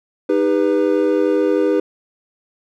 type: chord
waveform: triangle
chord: Eb augmented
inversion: none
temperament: equal with one note detuned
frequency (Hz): 311.1 / 400.9 / 493.9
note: Eb4 / G4 / B4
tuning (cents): 0 / +39 / 0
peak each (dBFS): -16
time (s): 0.29-1.8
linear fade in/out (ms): 5
effects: none

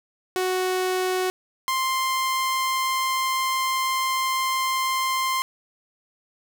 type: tone pair in turn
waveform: sawtooth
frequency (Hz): 370 / 1049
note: F#4 / C6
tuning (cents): 0 / +4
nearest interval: octave + tritone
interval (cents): 1804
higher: second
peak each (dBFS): -18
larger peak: neither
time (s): 0.36-1.3 / 1.68-5.42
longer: second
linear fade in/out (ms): 0
effects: none

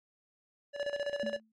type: tone with tremolo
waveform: square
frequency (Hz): 574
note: D5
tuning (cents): -40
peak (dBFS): -31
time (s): 0.73-1.4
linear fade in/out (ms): 50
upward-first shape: square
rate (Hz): 15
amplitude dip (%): 70
type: tone with exponential decay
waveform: sine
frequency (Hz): 220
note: A3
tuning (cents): 0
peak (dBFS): -33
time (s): 1.23-1.52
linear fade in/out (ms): 5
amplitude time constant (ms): 61
effects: low-pass 4000 Hz 12 dB/octave + MP3 64 kbps

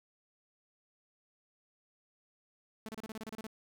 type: tone bursts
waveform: sawtooth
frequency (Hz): 219.5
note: A3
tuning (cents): -4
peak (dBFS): -37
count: 11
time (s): 2.86-3.467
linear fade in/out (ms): 0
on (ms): 27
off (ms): 31
effects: none

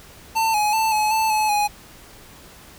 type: tone with pitch steps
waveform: square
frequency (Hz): 895 / 841 / 885 / 853 / 881 / 858 / 831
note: A5 / G#5 / A5 / G#5 / A5 / A5 / G#5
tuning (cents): +29 / +22 / +10 / +46 / +2 / -44 / +1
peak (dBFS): -18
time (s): 0.35-1.68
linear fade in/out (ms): 20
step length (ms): 190
effects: pink hiss -45 dBFS RMS until 2.78 s

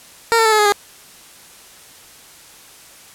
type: tone with pitch steps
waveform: 15% pulse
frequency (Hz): 460 / 449.2 / 438.7 / 428.5 / 418.4 / 408.6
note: A#4 / A4 / A4 / A4 / G#4 / G#4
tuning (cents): -23 / +36 / -5 / -46 / +13 / -28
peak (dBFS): -5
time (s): 0.32-0.722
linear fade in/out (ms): 0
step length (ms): 67
effects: white hiss -43 dBFS RMS until 3.14 s + low-pass 12000 Hz 12 dB/octave

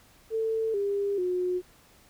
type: tone with pitch steps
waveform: sine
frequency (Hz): 445.6 / 401.6 / 361.9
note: A4 / G4 / F#4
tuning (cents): +22 / +42 / -38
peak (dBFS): -25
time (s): 0.3-1.62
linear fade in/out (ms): 50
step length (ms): 440
effects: pink hiss -58 dBFS RMS until 2.09 s

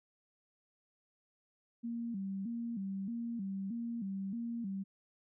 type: tone with vibrato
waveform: sine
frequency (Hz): 213.1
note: G#3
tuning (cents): +45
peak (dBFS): -36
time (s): 1.83-4.84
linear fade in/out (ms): 20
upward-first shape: square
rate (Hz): 1.6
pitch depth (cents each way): 160
effects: none

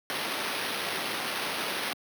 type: noise with sample-and-hold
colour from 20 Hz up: blue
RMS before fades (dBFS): -32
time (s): 0.1-1.93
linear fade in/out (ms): 0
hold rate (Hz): 7350
effects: high-pass 200 Hz 12 dB/octave

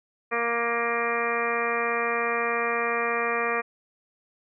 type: harmonic tone with a mistuned harmonic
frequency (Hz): 234.2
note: A#3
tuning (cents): +8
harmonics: 1 / 2 / 3 / 4 / 5 / 6 / 7 / 8 / 9 / 10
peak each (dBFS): -39 / -29 / -33 / -38 / -29 / -37 / -36 / -31 / -38 / -32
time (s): 0.31-3.62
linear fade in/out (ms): 20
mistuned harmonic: 10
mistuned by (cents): +33
effects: none

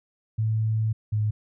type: tone pair in turn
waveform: sine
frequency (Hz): 110 / 106.68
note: A2 / G#2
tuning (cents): 0 / +47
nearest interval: minor second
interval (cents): 53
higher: first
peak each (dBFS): -21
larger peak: neither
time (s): 0.38-0.93 / 1.12-1.31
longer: first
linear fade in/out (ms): 10
effects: none

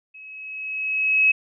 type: tone with level ramp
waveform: sine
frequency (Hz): 2565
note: E7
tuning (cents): -48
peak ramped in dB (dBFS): -40 to -12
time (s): 0.14-1.32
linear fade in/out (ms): 10
effects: none

